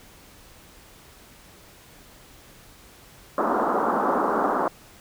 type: band-pass noise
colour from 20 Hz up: white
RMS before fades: -23 dBFS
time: 3.38-4.68 s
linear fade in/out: 2 ms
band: 200 to 1300 Hz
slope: 48 dB/octave
effects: pink hiss -50 dBFS RMS until 5 s